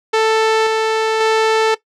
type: tone with tremolo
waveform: sawtooth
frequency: 441.6 Hz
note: A4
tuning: 6 cents sharp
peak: -7 dBFS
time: 0.13-1.75 s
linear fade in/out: 10 ms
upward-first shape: square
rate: 0.93 Hz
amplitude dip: 25%
effects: noise-tail reverb RT60 0.1 s tail -17 dB re dry + low-pass 5000 Hz 12 dB/octave